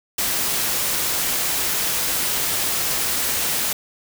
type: noise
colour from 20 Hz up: white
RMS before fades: -22 dBFS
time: 0.18-3.73 s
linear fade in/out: 5 ms
effects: none